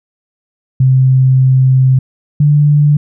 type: tone pair in turn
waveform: sine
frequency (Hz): 130.81 / 147.14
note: C3 / D3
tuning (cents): 0 / +4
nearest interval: major second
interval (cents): 204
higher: second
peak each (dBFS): -5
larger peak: neither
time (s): 0.8-1.99 / 2.4-2.97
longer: first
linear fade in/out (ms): 5
effects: none